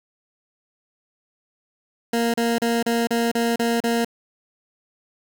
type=tone bursts; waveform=20% pulse; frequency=233.1 Hz; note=A#3; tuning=in tune; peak=-14 dBFS; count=8; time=2.13-4.048 s; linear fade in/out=5 ms; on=210 ms; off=34 ms; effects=8-bit